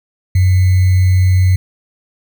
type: tone with sample-and-hold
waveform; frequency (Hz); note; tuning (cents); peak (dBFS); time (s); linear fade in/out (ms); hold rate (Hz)
sine; 92.5; F#2; 0; -7; 0.35-1.56; 5; 2100
effects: none